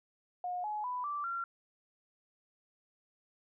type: tone with pitch steps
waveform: sine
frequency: 719 / 845.2 / 993.6 / 1168 / 1373.1 Hz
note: F#5 / G#5 / B5 / D6 / F6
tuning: -50 / +30 / +10 / -10 / -30 cents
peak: -34 dBFS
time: 0.44-1.44 s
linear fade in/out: 2 ms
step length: 200 ms
effects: none